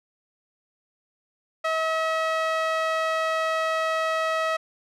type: tone with band-pass filter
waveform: sawtooth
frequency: 642 Hz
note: E5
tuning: 46 cents flat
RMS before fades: -25 dBFS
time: 1.64-4.57 s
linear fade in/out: 10 ms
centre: 1400 Hz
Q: 0.93
effects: none